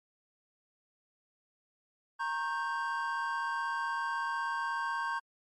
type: chord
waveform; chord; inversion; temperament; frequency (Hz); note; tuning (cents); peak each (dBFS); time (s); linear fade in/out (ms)
triangle; G diminished; first; equal with one note detuned; 932.3 / 1088.4 / 1568; Bb5 / Db6 / G6; 0 / -32 / 0; -34; 2.19-5.2; 20
effects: MP3 48 kbps